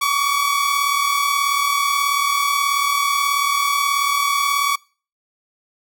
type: tone pair together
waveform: sawtooth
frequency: 1125.6 / 1164 Hz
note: C#6 / D6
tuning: +26 / -16 cents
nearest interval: minor second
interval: 58 cents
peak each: -14 / -19 dBFS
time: 0.01-4.76 s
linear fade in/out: 10 ms
effects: noise-tail reverb RT60 0.4 s tail -24 dB re dry